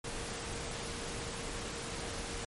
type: tone in noise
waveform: sine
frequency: 466.2 Hz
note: A#4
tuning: in tune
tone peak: -48 dBFS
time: 0.04-2.45 s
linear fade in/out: 5 ms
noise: pink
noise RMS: -40 dBFS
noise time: 0.04-2.45 s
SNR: -11 dB
effects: MP3 48 kbps